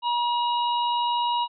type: harmonic tone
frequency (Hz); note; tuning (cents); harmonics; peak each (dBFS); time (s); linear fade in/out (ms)
957; A#5; +45; 1 / 3 / 4; -22 / -32 / -34; 0.02-1.48; 50
effects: none